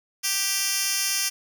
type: tone with high-pass filter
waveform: 10% pulse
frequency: 392 Hz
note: G4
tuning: in tune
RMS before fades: -25 dBFS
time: 0.23-1.3 s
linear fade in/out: 20 ms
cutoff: 4300 Hz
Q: 1
effects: none